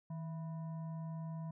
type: tone with frequency modulation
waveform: sine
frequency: 160 Hz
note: D#3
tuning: 49 cents sharp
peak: -40 dBFS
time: 0.1-1.51 s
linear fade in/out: 5 ms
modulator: 825 Hz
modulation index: 0.33
effects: none